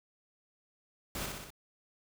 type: noise with echo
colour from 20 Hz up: pink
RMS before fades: -38 dBFS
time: 1.15-1.26 s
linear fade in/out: 2 ms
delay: 61 ms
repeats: 4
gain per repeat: -3 dB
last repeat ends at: 1.504 s
effects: none